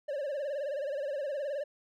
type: tone with vibrato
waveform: triangle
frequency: 568 Hz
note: C#5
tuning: 42 cents sharp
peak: -30 dBFS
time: 0.08-1.64 s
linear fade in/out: 10 ms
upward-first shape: sine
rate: 19 Hz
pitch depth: 110 cents each way
effects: none